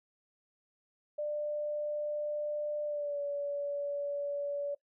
sine tone with pitch glide, 595 to 572.4 Hz, D5 to D5, +22 to -45 cents, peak -32 dBFS, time 1.18-4.75 s, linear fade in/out 10 ms, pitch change -67 cents, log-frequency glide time 2.85-3.2 s, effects noise-tail reverb RT60 0.1 s tail -20 dB re dry

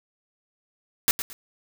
white noise with echo, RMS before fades -19 dBFS, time 1.08-1.11 s, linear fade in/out 0 ms, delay 110 ms, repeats 2, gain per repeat -11 dB, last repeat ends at 1.33 s, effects none

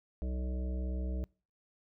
harmonic tone, 63 Hz, B1, 35 cents sharp, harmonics 1 / 3 / 5 / 7 / 9 / 10, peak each -33 / -43 / -47 / -50 / -52 / -53 dBFS, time 0.22-1.24 s, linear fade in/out 0 ms, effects noise-tail reverb RT60 0.4 s tail -26 dB re dry

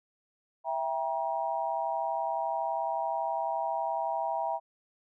sine chord, E diminished, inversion none, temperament just, 659.3 / 791.1 / 949.3 Hz, E5 / G5 / Bb5, 0 / +16 / +31 cents, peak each -33 dBFS, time 0.64-4.6 s, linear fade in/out 50 ms, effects none

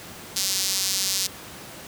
sawtooth tone with high-pass filter, 192.1 Hz, G3, 35 cents flat, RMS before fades -25 dBFS, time 0.36-1.27 s, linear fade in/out 5 ms, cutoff 5000 Hz, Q 1.6, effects pink hiss -40 dBFS RMS until 1.87 s + high-pass 100 Hz 12 dB/octave

